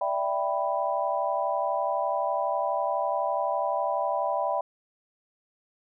sine chord, E minor seventh, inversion third, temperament equal, 587.3 / 659.3 / 784 / 987.8 Hz, D5 / E5 / G5 / B5, 0 / 0 / 0 / 0 cents, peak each -30 dBFS, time 0.01-4.61 s, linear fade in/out 5 ms, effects none

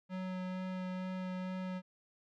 square tone with vibrato, 185 Hz, F#3, in tune, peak -38 dBFS, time 0.09-1.82 s, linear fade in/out 50 ms, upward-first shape sine, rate 2.2 Hz, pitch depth 9 cents each way, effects low-pass 3000 Hz 12 dB/octave

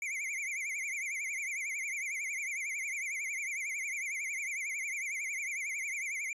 square tone with vibrato, 2217 Hz, C#7, in tune, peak -35 dBFS, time 0.02-6.33 s, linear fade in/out 2 ms, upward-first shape triangle, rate 11 Hz, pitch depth 170 cents each way, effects resampled to 24000 Hz

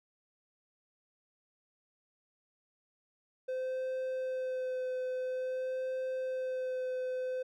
triangle tone with vibrato, 514 Hz, C5, 31 cents flat, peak -31 dBFS, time 3.48-7.43 s, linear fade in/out 10 ms, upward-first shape sine, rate 0.49 Hz, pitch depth 14 cents each way, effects none

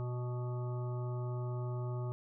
harmonic tone with a mistuned harmonic, 123.47 Hz, B2, in tune, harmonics 1 / 3 / 5 / 7 / 9 / 10, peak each -35 / -45 / -49 / -52 / -54 / -55 dBFS, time 0-2.12 s, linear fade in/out 0 ms, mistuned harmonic 1, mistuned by -16 cents, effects none

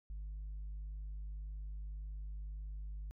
sine tone, 50.9 Hz, G#1, 34 cents flat, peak -39 dBFS, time 0.1-3.11 s, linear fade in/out 0 ms, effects tanh soft clip ceiling -40 dBFS

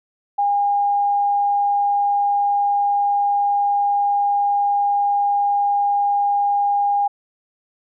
sine tone, 811 Hz, G#5, 41 cents flat, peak -15 dBFS, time 0.38-7.08 s, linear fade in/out 10 ms, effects none

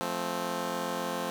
10% pulse chord, F major, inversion none, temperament just, 174.61 / 218.3 / 261.9 Hz, F3 / A3 / C4, 0 / -13 / +2 cents, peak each -28 dBFS, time 0.01-1.3 s, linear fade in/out 0 ms, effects none

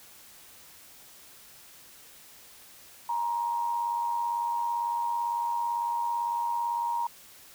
sine tone with amplitude modulation, 942 Hz, A#5, 18 cents sharp, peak -24 dBFS, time 3.09-7.07 s, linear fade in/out 5 ms, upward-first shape sine, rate 97.9 Hz, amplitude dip 55%, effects white hiss -52 dBFS RMS until 7.54 s

